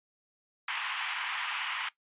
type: band-pass noise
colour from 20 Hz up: white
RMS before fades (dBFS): -35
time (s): 0.68-1.89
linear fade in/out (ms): 5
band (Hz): 860 to 3200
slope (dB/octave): 48
effects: noise-tail reverb RT60 0.1 s tail -17 dB re dry + resampled to 8000 Hz